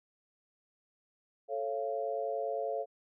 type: chord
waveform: sine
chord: A augmented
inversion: none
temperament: just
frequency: 440 / 550 / 687.5 Hz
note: A4 / C#5 / E#5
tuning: 0 / -14 / -27 cents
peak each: -37 / -36 / -36 dBFS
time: 1.48-2.86 s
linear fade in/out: 50 ms
effects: none